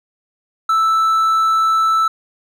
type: tone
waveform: triangle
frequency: 1318.5 Hz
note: E6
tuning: in tune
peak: -10 dBFS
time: 0.69-2.08 s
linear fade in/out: 5 ms
effects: none